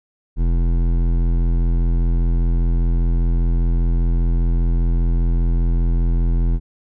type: tone with hard clipping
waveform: triangle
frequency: 42.51 Hz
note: F1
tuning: 46 cents flat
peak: -16 dBFS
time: 0.36-6.6 s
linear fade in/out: 50 ms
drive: 17 dB
effects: none